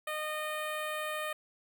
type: tone with notch filter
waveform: 10% pulse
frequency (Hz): 613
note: D#5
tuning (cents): -26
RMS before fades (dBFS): -36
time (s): 0.07-1.33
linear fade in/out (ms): 5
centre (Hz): 5400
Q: 0.53
effects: none